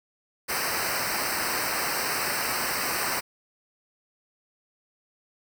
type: noise with comb filter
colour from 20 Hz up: pink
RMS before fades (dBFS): -28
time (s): 0.48-3.21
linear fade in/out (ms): 20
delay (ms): 0.29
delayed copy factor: -1
effects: none